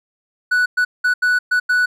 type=tone bursts at uneven times; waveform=triangle; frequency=1480 Hz; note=F#6; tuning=in tune; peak=-11 dBFS; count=6; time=0.51-0.66 / 0.77-0.85 / 1.04-1.14 / 1.22-1.39 / 1.51-1.6 / 1.69-1.86 s; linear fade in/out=10 ms; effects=none